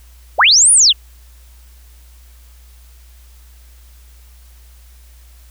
sine linear two-way sweep, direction up then down, 392.8 to 9970 to 2629 Hz, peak -6 dBFS, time 0.38-0.93 s, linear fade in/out 20 ms, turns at 0.72 s, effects added 60 Hz sine -40 dBFS peak until 5.5 s + white hiss -51 dBFS RMS until 5.5 s

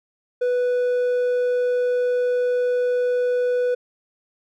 sine tone with hard clipping, 493.9 Hz, B4, in tune, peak -19 dBFS, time 0.41-3.75 s, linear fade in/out 10 ms, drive 3 dB, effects none

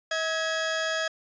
sawtooth tone pair together, 641.2 / 1661.2 Hz, E5 / G#6, -48 / 0 cents, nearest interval octave + major third, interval 1648 cents, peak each -25 dBFS, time 0.11-1.08 s, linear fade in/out 5 ms, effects resampled to 16000 Hz

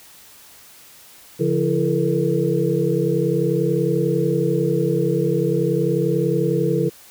sine tone cluster, 141.2 / 172.2 / 335.1 / 431.4 / 471.8 Hz, C#3 / F3 / E4 / A4 / A#4, +32 / -24 / +29 / -34 / +21 cents, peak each -23 dBFS, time 1.39-6.9 s, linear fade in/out 20 ms, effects white hiss -46 dBFS RMS until 7.1 s

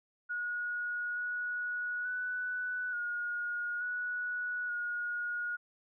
sine tone with pitch steps, 1450 / 1461 / 1488 / 1436 / 1468 / 1441 Hz, F#6 / F#6 / F#6 / F6 / F#6 / F#6, -35 / -22 / +9 / +48 / -14 / -46 cents, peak -33 dBFS, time 0.29-5.57 s, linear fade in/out 20 ms, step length 880 ms, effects none

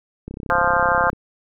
click train, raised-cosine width 3 ms, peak -18 dBFS, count 29, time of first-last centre 0.28-1.131 s, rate 32.9 Hz
harmonic tone, 174.61 Hz, F3, in tune, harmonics 3 / 4 / 5 / 6 / 7 / 8 / 9, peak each -23 / -23 / -23 / -23 / -23 / -23 / -23 dBFS, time 0.5-1.1 s, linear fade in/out 0 ms
effects none

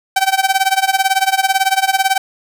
sawtooth tone with tremolo, 771 Hz, G5, 29 cents flat, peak -5 dBFS, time 0.16-2.18 s, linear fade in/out 5 ms, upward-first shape sine, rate 18 Hz, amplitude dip 90%, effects none

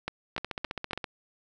two click trains, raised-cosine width 0.3 ms, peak -17 / -15 dBFS, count 11 / 4, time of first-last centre 0.38-1.042 / 0.08-0.932 s, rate 15.1 / 3.52 Hz, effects none

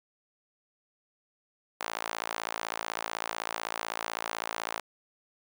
sawtooth tone with high-pass filter, 55.9 Hz, A1, 28 cents sharp, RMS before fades -36 dBFS, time 1.8-4.8 s, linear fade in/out 5 ms, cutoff 860 Hz, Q 1.2, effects none

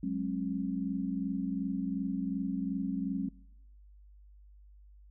sine chord, F# suspended second, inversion none, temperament equal with one note detuned, 185 / 207.7 / 270.5 Hz, F#3 / G#3 / C#4, 0 / 0 / -42 cents, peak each -35 / -36 / -34 dBFS, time 0.03-3.29 s, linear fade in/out 5 ms, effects noise-tail reverb RT60 0.8 s tail -23 dB re dry + added 50 Hz sine -53 dBFS peak until 5.1 s

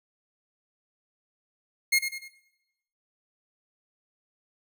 sawtooth tone with echo, 2145 Hz, C7, 42 cents sharp, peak -16 dBFS, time 1.92-1.99 s, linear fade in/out 10 ms, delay 98 ms, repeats 3, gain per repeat -8 dB, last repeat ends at 2.284 s, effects noise-tail reverb RT60 0.9 s tail -17 dB re dry

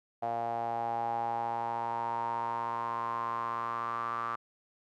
sawtooth tone with band-pass filter sweep, 116.54 Hz, A#2, in tune, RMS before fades -34 dBFS, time 0.22-4.36 s, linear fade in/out 10 ms, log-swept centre 730 to 1200 Hz, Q 8.6, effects none

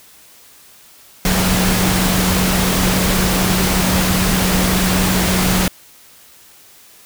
sine tone in noise, 185 Hz, F#3, in tune, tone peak -17 dBFS, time 1.25-5.68 s, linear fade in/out 2 ms, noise pink, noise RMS -17 dBFS, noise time 1.25-5.68 s, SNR -3 dB, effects white hiss -45 dBFS RMS until 7.05 s

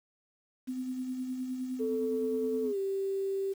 sine tone with tremolo, 255.8 Hz, C4, 39 cents flat, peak -31 dBFS, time 0.67-2.73 s, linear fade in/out 20 ms, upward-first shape sine, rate 9.7 Hz, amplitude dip 40%
sine tone with pitch glide, 440 to 389.7 Hz, A4 to G4, 0 to -10 cents, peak -29 dBFS, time 1.79-3.54 s, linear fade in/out 20 ms, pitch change -210 cents, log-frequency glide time 2.63-2.78 s
effects tanh soft clip ceiling -20 dBFS + 9-bit

